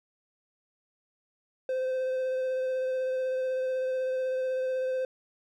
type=tone with vibrato; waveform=triangle; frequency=517 Hz; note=C5; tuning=21 cents flat; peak=-25 dBFS; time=1.69-5.05 s; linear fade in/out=2 ms; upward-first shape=triangle; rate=16 Hz; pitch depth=16 cents each way; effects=none